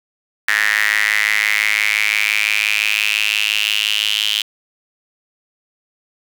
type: tone with high-pass filter sweep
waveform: sawtooth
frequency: 105.8 Hz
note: G#2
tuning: 33 cents sharp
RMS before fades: -17 dBFS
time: 0.48-4.42 s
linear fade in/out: 5 ms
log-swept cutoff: 1800 to 3100 Hz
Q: 7
effects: none